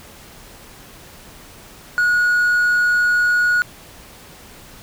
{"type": "tone with hard clipping", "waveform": "triangle", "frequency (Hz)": 1452, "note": "F#6", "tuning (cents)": -33, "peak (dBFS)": -14, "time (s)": [1.98, 3.62], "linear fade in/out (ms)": 0, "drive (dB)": 5, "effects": ["pink hiss -42 dBFS RMS until 4.82 s"]}